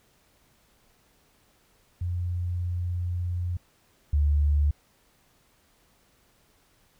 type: tone pair in turn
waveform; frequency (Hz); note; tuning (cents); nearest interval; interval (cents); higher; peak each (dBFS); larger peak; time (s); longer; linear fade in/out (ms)
sine; 88.3 / 73.2; F2 / D2; +20 / -5; minor third; 325; first; -26 / -19; second; 2.01-3.57 / 4.13-4.71; first; 5
effects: pink hiss -64 dBFS RMS until 6.99 s